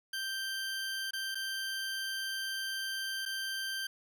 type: tone with dropouts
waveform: 20% pulse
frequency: 1568 Hz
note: G6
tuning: in tune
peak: -30 dBFS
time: 0.13-3.87 s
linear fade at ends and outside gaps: 5 ms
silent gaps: 1.109-1.133 / 1.347-1.353 / 3.254-3.259 s
effects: none